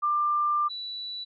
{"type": "tone pair in turn", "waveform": "sine", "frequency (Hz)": [1190, 3949], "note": ["D6", "B7"], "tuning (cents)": [22, -1], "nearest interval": "octave + major sixth", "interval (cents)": 2077, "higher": "second", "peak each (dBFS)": [-22, -33], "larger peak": "first", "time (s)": [[0.02, 0.69], [0.69, 1.25]], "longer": "first", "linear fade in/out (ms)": 20, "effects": []}